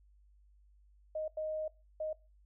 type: tone bursts at uneven times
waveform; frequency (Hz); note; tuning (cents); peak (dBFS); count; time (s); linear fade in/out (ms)
sine; 622.3; D#5; 0; -34; 3; 1.15-1.28 / 1.37-1.68 / 2-2.13; 5
effects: noise-tail reverb RT60 0.3 s tail -22 dB re dry + added 50 Hz sine -61 dBFS peak until 2.45 s